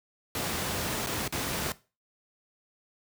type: noise with dropouts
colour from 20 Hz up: pink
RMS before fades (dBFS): -31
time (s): 0.35-1.72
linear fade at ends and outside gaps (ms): 1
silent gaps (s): 1.063-1.07 / 1.278-1.324
effects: noise-tail reverb RT60 0.3 s tail -18 dB re dry + high-pass 80 Hz 12 dB/octave

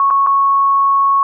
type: tone with dropouts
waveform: sine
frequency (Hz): 1104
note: C#6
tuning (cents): -7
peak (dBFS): -9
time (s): 0-1.23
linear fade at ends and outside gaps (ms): 1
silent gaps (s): 0.103-0.108 / 0.264-0.27
effects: none

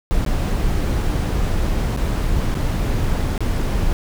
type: noise with dropouts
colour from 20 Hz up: brown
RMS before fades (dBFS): -19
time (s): 0.11-3.93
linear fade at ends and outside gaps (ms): 0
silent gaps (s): 0.25-0.263 / 1.964-1.973 / 2.543-2.551 / 3.378-3.406
effects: none

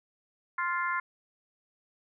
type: harmonic tone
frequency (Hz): 349.2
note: F4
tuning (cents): 0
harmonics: 3 / 4 / 5 / 6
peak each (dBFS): -31 / -33 / -35 / -37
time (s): 0.58-1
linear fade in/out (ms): 5
effects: none

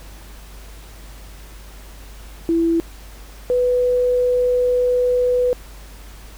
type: tone pair in turn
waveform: sine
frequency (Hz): 332.6 / 495.6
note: E4 / B4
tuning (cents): +16 / +6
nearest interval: perfect fifth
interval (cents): 690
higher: second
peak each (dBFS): -14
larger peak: neither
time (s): 2.49-2.8 / 3.5-5.53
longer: second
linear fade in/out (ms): 0
effects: added 50 Hz sine -37 dBFS peak until 6.37 s + pink hiss -44 dBFS RMS until 6.37 s

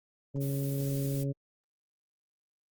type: harmonic tone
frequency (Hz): 138.59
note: C#3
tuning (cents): 0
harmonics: 1 / 2 / 3 / 4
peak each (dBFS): -30 / -36 / -40 / -42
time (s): 0.34-1.33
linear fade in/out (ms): 20
type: noise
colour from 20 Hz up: blue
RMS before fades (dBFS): -44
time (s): 0.4-1.24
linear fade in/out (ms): 20
effects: Opus 24 kbps

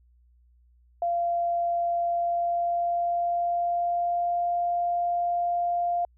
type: tone with pitch glide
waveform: sine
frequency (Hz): 690 to 698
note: F5 to F5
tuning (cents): -21 to -1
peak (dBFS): -23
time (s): 1.02-6.05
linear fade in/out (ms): 2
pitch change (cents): +20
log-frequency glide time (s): 2.07-4.42
effects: added 60 Hz sine -57 dBFS peak until 6.17 s

